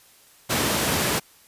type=high-pass noise; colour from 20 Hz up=pink; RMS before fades=-23 dBFS; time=0.49-1.2 s; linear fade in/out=20 ms; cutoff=120 Hz; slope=12 dB/octave; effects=white hiss -54 dBFS RMS until 1.47 s + resampled to 32000 Hz